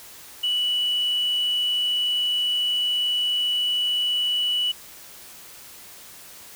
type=tone; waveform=sine; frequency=2953 Hz; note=F#7; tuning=4 cents flat; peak=-19 dBFS; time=0.43-4.72 s; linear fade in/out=10 ms; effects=tanh soft clip ceiling -17 dBFS + white hiss -44 dBFS RMS until 6.55 s